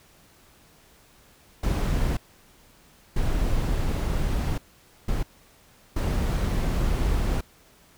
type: noise bursts at uneven times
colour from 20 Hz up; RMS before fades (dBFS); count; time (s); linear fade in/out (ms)
brown; -24; 4; 1.63-2.17 / 3.16-4.58 / 5.08-5.23 / 5.96-7.41; 5
effects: pink hiss -56 dBFS RMS until 7.97 s